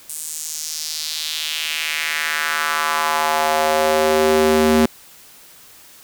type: tone with high-pass filter sweep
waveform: square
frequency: 77.78 Hz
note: D#2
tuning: in tune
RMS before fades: -19 dBFS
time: 0.09-4.86 s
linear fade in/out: 5 ms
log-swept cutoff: 9000 to 260 Hz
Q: 2.3
effects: white hiss -45 dBFS RMS until 6.03 s